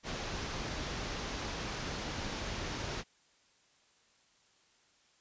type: low-pass noise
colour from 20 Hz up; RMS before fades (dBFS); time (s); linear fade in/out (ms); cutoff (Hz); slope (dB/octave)
pink; -39; 0.03-3.04; 50; 6700; 48
effects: white hiss -68 dBFS RMS until 5.2 s + resampled to 16000 Hz